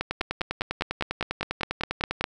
two click trains, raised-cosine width 0.3 ms, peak -11 / -10 dBFS, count 22 / 12, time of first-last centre 0.11-2.21 / 0.01-2.241 s, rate 10 / 4.93 Hz, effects 8-bit

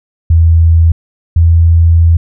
sine tone pair in turn, 82.4 / 83.31 Hz, E2 / E2, 0 / +19 cents, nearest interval unison, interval 19 cents, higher second, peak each -3 dBFS, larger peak neither, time 0.3-0.92 / 1.36-2.17 s, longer second, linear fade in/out 5 ms, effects none

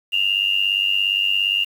sine tone with amplitude modulation, 2807 Hz, F7, 8 cents sharp, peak -13 dBFS, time 0.12-1.65 s, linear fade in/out 20 ms, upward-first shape sine, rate 97.3 Hz, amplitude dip 80%, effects 7-bit

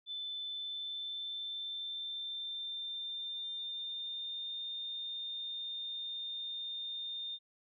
sine tone with pitch glide, 3520 to 3629 Hz, A7 to A#7, 0 to -47 cents, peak -38 dBFS, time 0.06-7.39 s, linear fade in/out 50 ms, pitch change +53 cents, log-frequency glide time 0.46-4.6 s, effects none

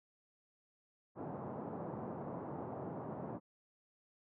pink band-pass noise, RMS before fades -44 dBFS, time 1.15-3.4 s, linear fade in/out 50 ms, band 130 to 970 Hz, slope 24 dB/octave, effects none

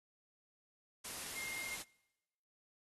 sine tone in noise, 2121 Hz, C7, 23 cents sharp, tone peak -43 dBFS, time 1.36-1.76 s, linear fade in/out 10 ms, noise white, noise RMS -45 dBFS, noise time 1.04-1.83 s, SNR -1 dB, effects noise-tail reverb RT60 1.0 s tail -24 dB re dry + AAC 32 kbps

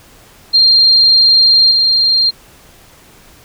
sine tone with level steps, 4192 Hz, C8, 2 cents sharp, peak -5 / -8 dBFS, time 0.53-2.31 s, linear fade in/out 20 ms, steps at 1.71 s, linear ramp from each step 5 ms, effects pink hiss -43 dBFS RMS until 3.44 s

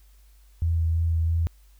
sine tone with vibrato, 82.41 Hz, E2, in tune, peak -20 dBFS, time 0.62-1.47 s, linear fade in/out 0 ms, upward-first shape sine, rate 3 Hz, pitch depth 17 cents each way, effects added 50 Hz sine -51 dBFS peak until 1.79 s + white hiss -64 dBFS RMS until 1.79 s

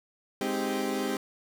30% pulse chord, Ab major seventh, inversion none, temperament equal, 207.7 / 261.6 / 311.1 / 392 Hz, Ab3 / C4 / Eb4 / G4, 0 / 0 / 0 / 0 cents, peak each -32 / -30 / -34 / -30 dBFS, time 0.41-1.17 s, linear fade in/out 2 ms, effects none

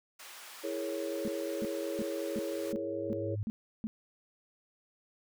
pink high-pass noise, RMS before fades -49 dBFS, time 0.19-2.73 s, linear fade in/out 10 ms, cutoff 1000 Hz, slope 12 dB/octave
sine chord, A# half-diminished seventh, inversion second, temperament equal, 329.6 / 415.3 / 466.2 / 554.4 Hz, E4 / G#4 / A#4 / C#5, 0 / 0 / 0 / 0 cents, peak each -38 / -39 / -43 / -37 dBFS, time 0.63-3.36 s, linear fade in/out 20 ms
sine tone bursts, 220 Hz, A3, in tune, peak -32 dBFS, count 8, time 1.25-3.87 s, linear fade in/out 0 ms, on 30 ms, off 340 ms
sine tone with exponential growth, 103.83 Hz, G#2, in tune, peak -30 dBFS, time 2.51-3.43 s, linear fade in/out 0 ms, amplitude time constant 200 ms
effects none

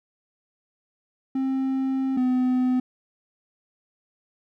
triangle tone pair in turn, 265.4 / 253.5 Hz, C4 / B3, +25 / +45 cents, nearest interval minor second, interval 80 cents, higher first, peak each -20 / -17 dBFS, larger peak second, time 1.35-2.17 / 2.17-2.8 s, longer first, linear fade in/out 5 ms, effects none

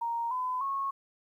sine tone with pitch steps, 932.3 / 1010.8 / 1096 Hz, A#5 / B5 / C#6, 0 / +40 / -20 cents, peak -29 dBFS, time 0.01-0.91 s, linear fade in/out 10 ms, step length 300 ms, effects 11-bit

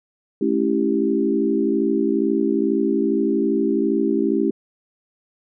sine chord, A dominant seventh, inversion none, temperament equal with one note detuned, 215.3 / 277.2 / 329.6 / 392 Hz, A3 / C#4 / E4 / G4, -37 / 0 / 0 / 0 cents, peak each -23 / -22 / -22 / -22 dBFS, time 0.41-4.51 s, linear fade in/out 5 ms, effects none

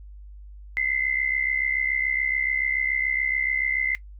sine tone pair together, 2026 / 2093 Hz, B6 / C7, +44 / 0 cents, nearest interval minor second, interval 56 cents, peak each -25 dBFS, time 0.77-3.95 s, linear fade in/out 0 ms, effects noise-tail reverb RT60 0.1 s tail -17 dB re dry + added 50 Hz sine -40 dBFS peak until 4.19 s

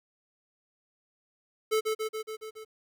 square tone with echo, 436.1 Hz, A4, 15 cents flat, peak -24 dBFS, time 1.71-1.81 s, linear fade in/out 20 ms, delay 140 ms, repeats 6, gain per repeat -3 dB, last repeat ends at 2.65 s, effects 11-bit

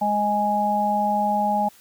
harmonic tone, 207.7 Hz, G#3, in tune, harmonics 1 / 3 / 4, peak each -26 / -27 / -20 dBFS, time 0.01-1.69 s, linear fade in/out 10 ms, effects white hiss -52 dBFS RMS until 1.8 s

